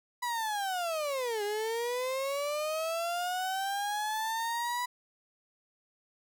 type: linear two-way sweep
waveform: 35% pulse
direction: down then up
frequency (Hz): 987.8 to 406.3 to 987.8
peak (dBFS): -29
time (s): 0.22-4.86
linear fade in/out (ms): 10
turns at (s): 1.43
effects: none